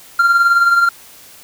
triangle tone with tremolo, 1386 Hz, F6, 14 cents flat, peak -4 dBFS, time 0.19-0.89 s, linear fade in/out 5 ms, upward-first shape triangle, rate 19 Hz, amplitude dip 60%, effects tanh soft clip ceiling 0 dBFS + white hiss -41 dBFS RMS until 1.43 s

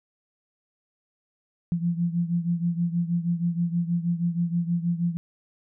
sine beating tone pair, 170 / 176.3 Hz, F3 / F3, -46 / +17 cents, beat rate 6.3 Hz, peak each -24 / -28 dBFS, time 1.72-5.17 s, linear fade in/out 0 ms, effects none

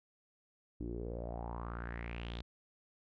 sawtooth tone with low-pass filter sweep, 58.27 Hz, A#1, in tune, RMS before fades -42 dBFS, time 0.8-2.42 s, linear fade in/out 5 ms, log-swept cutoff 300 to 3900 Hz, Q 5.2, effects none

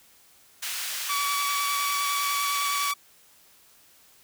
pink high-pass noise, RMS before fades -32 dBFS, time 0.62-2.92 s, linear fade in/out 10 ms, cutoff 2000 Hz, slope 12 dB/octave
sawtooth tone with vibrato, 1141 Hz, C#6, 50 cents sharp, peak -22 dBFS, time 1.09-2.94 s, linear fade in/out 10 ms, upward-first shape sine, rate 9.9 Hz, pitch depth 14 cents each way
effects white hiss -57 dBFS RMS until 4.23 s

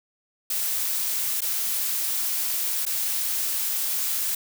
blue noise with dropouts, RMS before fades -26 dBFS, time 0.5-4.35 s, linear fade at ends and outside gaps 5 ms, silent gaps 1.407-1.417 / 2.854-2.864 s, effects none

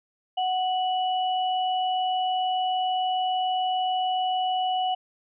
sine tone pair together, 742.2 / 2945 Hz, F#5 / F#7, +5 / -9 cents, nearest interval 2 octaves, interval 2386 cents, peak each -23 / -32 dBFS, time 0.37-4.95 s, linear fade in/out 10 ms, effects none

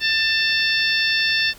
harmonic tone, 890 Hz, A5, 20 cents sharp, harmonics 2 / 3 / 4 / 5 / 6, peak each -21 / -23 / -24 / -25 / -26 dBFS, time 0-1.54 s, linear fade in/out 50 ms, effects pink hiss -45 dBFS RMS until 1.58 s

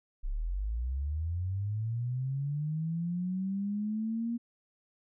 sine linear sweep, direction up, 30.87 to 237.2 Hz, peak -30 dBFS, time 0.23-4.38 s, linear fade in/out 20 ms, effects none

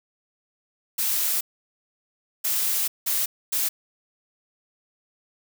blue noise bursts at uneven times, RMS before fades -24 dBFS, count 4, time 0.98-1.41 / 2.44-2.88 / 3.06-3.26 / 3.52-3.69 s, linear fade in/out 10 ms, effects none

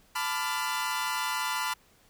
sawtooth chord, B half-diminished seventh, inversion third, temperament equal with one note detuned, 880 / 1000.4 / 1174.7 / 1396.9 Hz, A5 / B5 / D6 / F6, 0 / +22 / 0 / 0 cents, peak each -32 / -28 / -34 / -31 dBFS, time 0.15-1.74 s, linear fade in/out 10 ms, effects pink hiss -62 dBFS RMS until 2.09 s

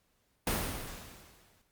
pink noise with exponential decay, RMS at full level -29 dBFS, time 0.47-1.62 s, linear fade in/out 2 ms, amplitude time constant 250 ms, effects pink hiss -74 dBFS RMS until 1.71 s + Opus 48 kbps

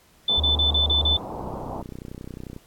sine tone bursts, 3520 Hz, A7, in tune, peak -18 dBFS, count 6, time 0.28-1.17 s, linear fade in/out 5 ms, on 120 ms, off 34 ms
white low-pass noise, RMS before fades -34 dBFS, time 0.29-1.82 s, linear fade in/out 5 ms, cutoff 1000 Hz, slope 48 dB/octave
sine tone, 75.3 Hz, D2, 44 cents sharp, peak -23 dBFS, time 0.37-1.17 s, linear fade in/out 10 ms
click train, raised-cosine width 3 ms, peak -23 dBFS, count 37, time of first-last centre 1.41-2.564 s, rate 31.2 Hz
effects pink hiss -57 dBFS RMS until 2.66 s + AAC 64 kbps

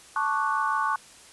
sine chord, D major seventh, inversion second, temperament equal, 880 / 1108.7 / 1174.7 / 1480 Hz, A5 / C#6 / D6 / F#6, 0 / 0 / 0 / 0 cents, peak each -29 / -26 / -31 / -30 dBFS, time 0.16-0.96 s, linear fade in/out 2 ms, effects white hiss -50 dBFS RMS until 1.32 s + resampled to 24000 Hz

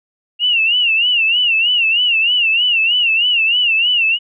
sine tone with vibrato, 2794 Hz, F7, in tune, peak -11 dBFS, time 0.39-4.19 s, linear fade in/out 50 ms, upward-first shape sine, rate 3.2 Hz, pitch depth 120 cents each way, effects none

